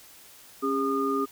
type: tone cluster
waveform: sine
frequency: 274.1 / 405.2 / 1220 Hz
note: C#4 / G#4 / D#6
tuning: -19 / -43 / -34 cents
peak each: -28 dBFS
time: 0.62-1.26 s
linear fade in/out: 20 ms
effects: white hiss -51 dBFS RMS until 1.31 s